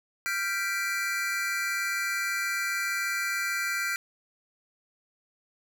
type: chord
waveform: square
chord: G dominant seventh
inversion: third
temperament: equal with one note detuned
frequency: 1388.1 / 1568 / 1975.5 / 2349 Hz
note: F6 / G6 / B6 / D7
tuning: -11 / 0 / 0 / 0 cents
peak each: -34 dBFS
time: 0.26-3.96 s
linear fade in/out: 0 ms
effects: none